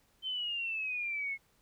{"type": "exponential sweep", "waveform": "sine", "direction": "down", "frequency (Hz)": [3112, 2163], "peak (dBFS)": -33, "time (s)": [0.22, 1.38], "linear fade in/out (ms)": 50, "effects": ["pink hiss -70 dBFS RMS until 1.61 s"]}